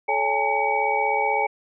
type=tone cluster; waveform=sine; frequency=432.5 / 561 / 816 / 892 / 2263 Hz; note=A4 / C#5 / G#5 / A5 / C#7; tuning=-30 / +21 / -31 / +23 / +35 cents; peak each=-28 / -29 / -23 / -26 / -26 dBFS; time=0.08-1.47 s; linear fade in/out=10 ms; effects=none